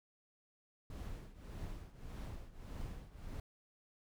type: noise with tremolo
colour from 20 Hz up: brown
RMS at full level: -43 dBFS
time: 0.9-3.4 s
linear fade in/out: 2 ms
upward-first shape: triangle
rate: 1.7 Hz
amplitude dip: 85%
effects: none